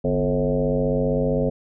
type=tone with frequency modulation; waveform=sine; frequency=344 Hz; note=F4; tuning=26 cents flat; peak=-18 dBFS; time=0.04-1.5 s; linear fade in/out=10 ms; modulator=95.5 Hz; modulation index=2.7; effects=none